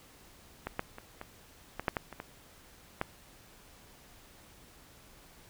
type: clicks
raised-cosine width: 0.5 ms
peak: -20 / -16 / -29 / -26 / -20 / -12 / -16 / -28 / -24 / -15 dBFS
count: 10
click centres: 0.67 / 0.794 / 0.984 / 1.214 / 1.796 / 1.882 / 1.968 / 2.127 / 2.201 / 3.014 s
effects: pink hiss -57 dBFS RMS until 5.49 s